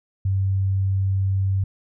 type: tone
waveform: sine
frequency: 96.5 Hz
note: G2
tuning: 27 cents flat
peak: -18 dBFS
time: 0.25-1.64 s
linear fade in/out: 5 ms
effects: none